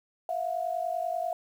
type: tone pair together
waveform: sine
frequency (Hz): 664.8 / 715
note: E5 / F5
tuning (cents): +15 / +41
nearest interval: minor second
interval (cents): 126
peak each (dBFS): -31 / -31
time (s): 0.29-1.33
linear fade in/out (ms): 2
effects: 9-bit